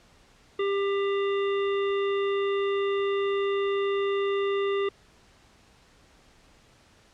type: harmonic tone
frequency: 397.4 Hz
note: G4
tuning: 24 cents sharp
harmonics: 1 / 3 / 5 / 7 / 9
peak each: -24 / -34 / -38 / -41 / -43 dBFS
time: 0.59-4.89 s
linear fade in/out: 5 ms
effects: pink hiss -58 dBFS RMS until 7.13 s + low-pass 7000 Hz 12 dB/octave